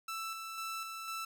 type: tone with tremolo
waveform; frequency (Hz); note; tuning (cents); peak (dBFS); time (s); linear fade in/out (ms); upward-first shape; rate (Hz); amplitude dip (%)
sawtooth; 1325; E6; +9; -34; 0.08-1.25; 5; square; 2; 35
effects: none